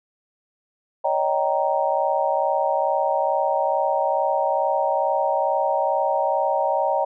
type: chord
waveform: sine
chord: Eb dominant seventh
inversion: third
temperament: just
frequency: 560 / 622.3 / 777.8 / 933.4 Hz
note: Db5 / Eb5 / G5 / Bb5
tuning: +18 / 0 / -14 / +2 cents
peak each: -24 dBFS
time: 1.04-7.05 s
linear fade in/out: 10 ms
effects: none